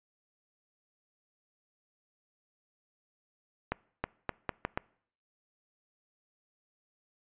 accelerating click train, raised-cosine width 0.5 ms, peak -15 dBFS, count 6, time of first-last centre 3.72-4.775 s, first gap 320 ms, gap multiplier 0.79, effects noise-tail reverb RT60 0.6 s tail -24 dB re dry + resampled to 8000 Hz

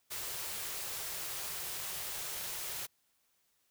white band-stop noise, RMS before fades -40 dBFS, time 0.1-2.87 s, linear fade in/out 20 ms, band 190 to 320 Hz, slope 96 dB/octave, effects white hiss -75 dBFS RMS until 3.7 s

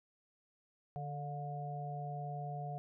harmonic tone with a mistuned harmonic, 146.83 Hz, D3, in tune, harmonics 1 / 3 / 4 / 5, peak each -41 / -52 / -53 / -43 dBFS, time 0.96-2.78 s, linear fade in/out 0 ms, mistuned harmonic 5, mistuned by -39 cents, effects none

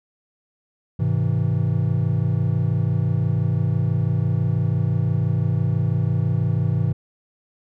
triangle chord, Ab augmented, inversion none, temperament just, 103.83 / 129.78 / 162.23 Hz, Ab2 / C3 / E3, 0 / -14 / -27 cents, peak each -20 / -20 / -21 dBFS, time 0.99-6.93 s, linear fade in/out 10 ms, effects none

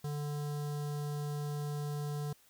square tone with notch filter, 146.83 Hz, D3, in tune, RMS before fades -37 dBFS, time 0.04-2.33 s, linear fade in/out 5 ms, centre 2300 Hz, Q 0.87, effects white hiss -65 dBFS RMS until 2.49 s

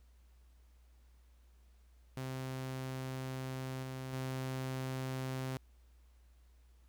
sawtooth tone with level steps, 130.81 Hz, C3, in tune, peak -35 / -37 / -33 dBFS, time 2.17-5.57 s, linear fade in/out 2 ms, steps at 3.83 / 4.13 s, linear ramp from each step 2 ms, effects added 60 Hz sine -60 dBFS peak until 6.88 s + pink hiss -75 dBFS RMS until 6.88 s

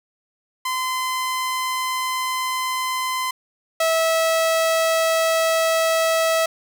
sawtooth tone pair in turn, 1028 / 650.6 Hz, C6 / E5, -31 / -23 cents, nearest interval minor sixth, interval 792 cents, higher first, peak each -18 / -13 dBFS, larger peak second, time 0.65-3.31 / 3.8-6.46 s, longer neither, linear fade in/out 5 ms, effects 9-bit

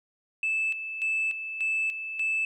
sine tone with tremolo, 2627 Hz, E7, 7 cents flat, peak -23 dBFS, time 0.43-2.45 s, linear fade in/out 2 ms, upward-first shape square, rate 1.7 Hz, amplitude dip 65%, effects tanh soft clip ceiling -21 dBFS

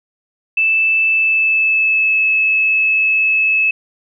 sine tone with pitch glide, 2637 to 2598 Hz, E7 to E7, 0 to -26 cents, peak -11 dBFS, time 0.57-3.71 s, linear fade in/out 5 ms, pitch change -26 cents, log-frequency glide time 1.09-2.19 s, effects none

